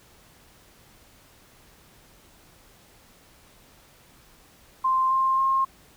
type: tone with pitch steps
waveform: sine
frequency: 1046.5 / 1057.4 / 1068.5 Hz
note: C6 / C6 / C6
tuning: 0 / +18 / +36 cents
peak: -19 dBFS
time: 4.84-5.65 s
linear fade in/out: 10 ms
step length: 270 ms
effects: pink hiss -55 dBFS RMS until 5.96 s